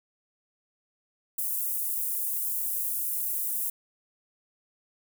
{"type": "high-pass noise", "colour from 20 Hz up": "pink", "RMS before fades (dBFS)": -30, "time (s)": [1.38, 3.7], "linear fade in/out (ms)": 5, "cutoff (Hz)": 11000, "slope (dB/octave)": 24, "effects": []}